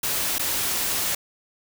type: noise with dropouts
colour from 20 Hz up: white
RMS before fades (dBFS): -25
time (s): 0.03-1.15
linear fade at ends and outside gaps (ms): 5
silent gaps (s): 0.384-0.393
effects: none